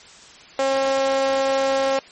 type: tone with high-pass filter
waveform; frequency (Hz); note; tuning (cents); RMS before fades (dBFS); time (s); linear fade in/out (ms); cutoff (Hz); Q
sawtooth; 270; C#4; -45; -20; 0.59-1.99; 2; 550; 2.7
effects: white hiss -45 dBFS RMS until 2.11 s + MP3 32 kbps